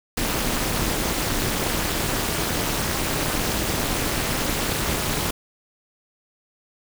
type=noise with amplitude modulation; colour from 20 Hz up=pink; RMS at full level=-20 dBFS; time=0.17-5.31 s; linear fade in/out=5 ms; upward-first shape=sine; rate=265 Hz; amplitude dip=95%; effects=none